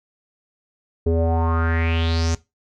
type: tone with low-pass filter sweep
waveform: square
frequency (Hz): 82.41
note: E2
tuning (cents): 0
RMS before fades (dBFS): -20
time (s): 1.06-2.35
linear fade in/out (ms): 5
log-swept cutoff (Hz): 420 to 6600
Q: 5.3
effects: noise-tail reverb RT60 0.2 s tail -17 dB re dry